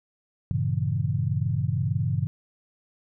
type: chord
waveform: sine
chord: G diminished seventh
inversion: none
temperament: equal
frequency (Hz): 98 / 116.54 / 138.59 / 164.81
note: G2 / Bb2 / Db3 / Fb3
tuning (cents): 0 / 0 / 0 / 0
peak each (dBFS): -28 / -28 / -27 / -31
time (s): 0.51-2.27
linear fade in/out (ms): 0
effects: none